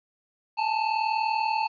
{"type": "tone pair together", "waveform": "square", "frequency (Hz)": [850.7, 891], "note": ["G#5", "A5"], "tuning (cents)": [41, 22], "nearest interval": "minor second", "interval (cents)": 81, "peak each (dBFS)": [-29, -26], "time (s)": [0.57, 1.68], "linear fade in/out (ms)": 20, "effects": ["resampled to 11025 Hz", "10-bit"]}